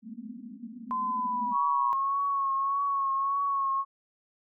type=band-pass noise; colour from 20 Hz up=pink; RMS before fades=-42 dBFS; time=0.02-1.57 s; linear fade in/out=50 ms; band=210 to 250 Hz; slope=96 dB/octave
type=tone with pitch glide; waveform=sine; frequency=1026 to 972.9 Hz; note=C6 to B5; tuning=-34 to -26 cents; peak=-27 dBFS; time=0.91-1.93 s; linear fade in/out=0 ms; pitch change=-92 cents; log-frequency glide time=1.03-1.52 s
type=tone with vibrato; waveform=sine; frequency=1103 Hz; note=C#6; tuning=9 cents flat; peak=-25 dBFS; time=1.51-3.85 s; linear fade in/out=50 ms; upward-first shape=triangle; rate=1.7 Hz; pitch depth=38 cents each way
effects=none